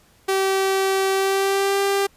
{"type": "tone with pitch glide", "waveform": "sawtooth", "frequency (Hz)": [385.7, 396.3], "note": ["G4", "G4"], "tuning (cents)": [-28, 19], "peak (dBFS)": -14, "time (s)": [0.28, 2.07], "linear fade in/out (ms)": 10, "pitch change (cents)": 47, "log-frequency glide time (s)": [1.12, 1.8], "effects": ["pink hiss -56 dBFS RMS until 2.16 s", "resampled to 32000 Hz"]}